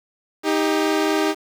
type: tone pair together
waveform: sawtooth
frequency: 312.8 / 397.1 Hz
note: D#4 / G4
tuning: +9 / +22 cents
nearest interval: major third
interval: 413 cents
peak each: -16 / -17 dBFS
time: 0.43-1.35 s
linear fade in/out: 50 ms
effects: low-pass 7000 Hz 12 dB/octave + 7-bit